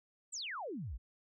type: exponential sweep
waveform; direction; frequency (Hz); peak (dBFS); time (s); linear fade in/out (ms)
sine; down; 8440 to 45.74; -39; 0.32-0.98; 20
effects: none